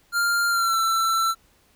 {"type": "tone with pitch glide", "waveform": "square", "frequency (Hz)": [1396.9, 1338.4], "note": ["F6", "E6"], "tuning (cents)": [0, 26], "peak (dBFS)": -20, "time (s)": [0.12, 1.35], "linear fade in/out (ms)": 50, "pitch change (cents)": -74, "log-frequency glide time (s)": [0.49, 0.77], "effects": ["pink hiss -60 dBFS RMS until 1.75 s"]}